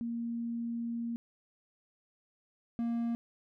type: tone pair in turn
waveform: sine / triangle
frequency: 233.6 / 233.6 Hz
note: A#3 / A#3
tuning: +4 / +4 cents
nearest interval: unison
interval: 0 cents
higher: neither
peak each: -33 / -28 dBFS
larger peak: second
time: 0.01-1.16 / 2.79-3.15 s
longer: first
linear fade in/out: 0 ms
effects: none